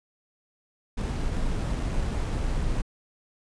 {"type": "noise with sample-and-hold", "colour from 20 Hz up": "brown", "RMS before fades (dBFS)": -27, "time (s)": [0.97, 2.82], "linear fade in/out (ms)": 10, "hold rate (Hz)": 8820, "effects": ["resampled to 22050 Hz"]}